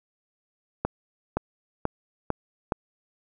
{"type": "accelerating click train", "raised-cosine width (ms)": 1, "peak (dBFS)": -10, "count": 5, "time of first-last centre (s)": [0.85, 2.722], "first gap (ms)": 520, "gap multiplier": 0.93, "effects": []}